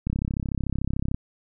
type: click train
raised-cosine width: 5 ms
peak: -14 dBFS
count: 37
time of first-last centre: 0.07-1.145 s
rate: 33.5 Hz
effects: none